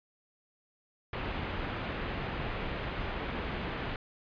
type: low-pass noise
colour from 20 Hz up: pink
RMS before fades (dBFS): -36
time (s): 1.13-3.96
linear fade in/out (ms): 2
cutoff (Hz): 3100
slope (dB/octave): 24
effects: resampled to 11025 Hz